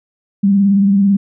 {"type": "tone with vibrato", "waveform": "sine", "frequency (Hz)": 198.4, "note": "G3", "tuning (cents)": 21, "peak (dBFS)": -8, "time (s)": [0.43, 1.17], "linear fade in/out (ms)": 10, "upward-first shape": "sine", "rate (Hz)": 18, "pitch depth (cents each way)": 44, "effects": []}